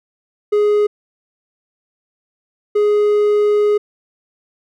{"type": "tone bursts at uneven times", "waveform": "triangle", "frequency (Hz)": 416.6, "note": "G#4", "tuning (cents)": 5, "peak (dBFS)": -9, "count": 2, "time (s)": [[0.52, 0.87], [2.75, 3.78]], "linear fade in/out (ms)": 10, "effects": []}